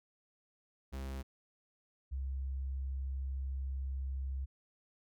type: tone pair in turn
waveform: 45% pulse / sine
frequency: 66.8 / 66.8 Hz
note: C2 / C2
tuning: +36 / +36 cents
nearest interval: unison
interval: 0 cents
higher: neither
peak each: -39 / -35 dBFS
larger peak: second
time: 0.92-1.23 / 2.11-4.46 s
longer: second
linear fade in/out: 20 ms
effects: none